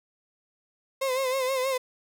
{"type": "tone with vibrato", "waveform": "35% pulse", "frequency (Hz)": 523.3, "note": "C5", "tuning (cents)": 0, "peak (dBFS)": -23, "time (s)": [1.01, 1.78], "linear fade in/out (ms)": 10, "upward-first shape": "sine", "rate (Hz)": 6.3, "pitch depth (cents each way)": 62, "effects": []}